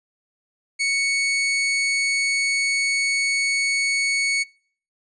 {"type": "tone", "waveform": "sawtooth", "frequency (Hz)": 2220, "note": "C#7", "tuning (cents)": 2, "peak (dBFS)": -16, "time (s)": [0.79, 4.44], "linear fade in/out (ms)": 20, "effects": ["noise-tail reverb RT60 0.5 s tail -24 dB re dry", "resampled to 22050 Hz"]}